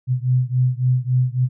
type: beating tone pair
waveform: sine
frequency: 125.2 / 128.8 Hz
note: B2 / C3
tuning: +24 / -27 cents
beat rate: 3.6 Hz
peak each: -18 / -19 dBFS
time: 0.07-1.49 s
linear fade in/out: 50 ms
effects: none